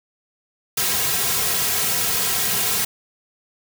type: noise with comb filter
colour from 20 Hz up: white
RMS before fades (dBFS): -21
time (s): 0.77-2.85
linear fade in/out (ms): 5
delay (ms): 3.4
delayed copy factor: -0.9
effects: none